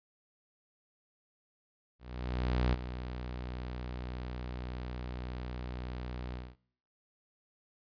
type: tone with ADSR envelope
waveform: sawtooth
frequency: 61.74 Hz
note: B1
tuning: in tune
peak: -22 dBFS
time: 1.99-6.56 s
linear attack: 750 ms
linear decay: 5 ms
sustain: -12 dB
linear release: 220 ms
effects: noise-tail reverb RT60 0.7 s tail -23 dB re dry + resampled to 11025 Hz